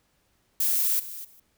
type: noise with level steps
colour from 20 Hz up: violet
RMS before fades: -24 / -38 / -54 dBFS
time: 0.6-1.4 s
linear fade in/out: 5 ms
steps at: 0.99 / 1.24 s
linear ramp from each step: 10 ms
effects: pink hiss -69 dBFS RMS until 1.57 s